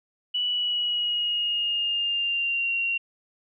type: tone with pitch glide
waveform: sine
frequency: 2952 to 2754 Hz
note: F#7 to F7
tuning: -5 to -25 cents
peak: -23 dBFS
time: 0.34-2.98 s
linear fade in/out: 10 ms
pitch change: -120 cents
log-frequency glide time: 0.47-2.73 s
effects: none